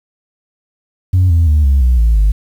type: tone with pitch steps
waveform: sine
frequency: 91.8 / 83.21 / 75.43 / 68.38 / 61.98 / 56.18 / 50.93 Hz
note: F#2 / E2 / D2 / C#2 / B1 / A1 / G#1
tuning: -13 / +17 / +47 / -23 / +7 / +37 / -33 cents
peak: -5 dBFS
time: 1.13-2.32 s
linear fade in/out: 10 ms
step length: 170 ms
effects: tanh soft clip ceiling -5 dBFS + 7-bit